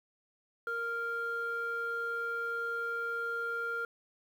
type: tone pair together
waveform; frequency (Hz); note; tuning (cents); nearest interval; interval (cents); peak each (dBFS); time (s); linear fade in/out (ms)
sine; 465.5 / 1395; A#4 / F6; -2 / -2; octave + perfect fifth; 1900; -38 / -32; 0.67-3.85; 2
effects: tanh soft clip ceiling -28 dBFS + 10-bit